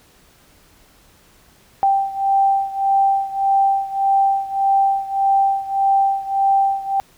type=beating tone pair; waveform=sine; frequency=784 / 785.7 Hz; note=G5 / G5; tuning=0 / +4 cents; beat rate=1.7 Hz; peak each=-16 / -19 dBFS; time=1.83-7 s; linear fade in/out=0 ms; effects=pink hiss -52 dBFS RMS until 7.17 s